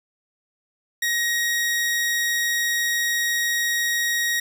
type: tone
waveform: sawtooth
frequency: 1886 Hz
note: A#6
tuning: 20 cents sharp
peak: -17 dBFS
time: 1.02-4.4 s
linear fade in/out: 5 ms
effects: none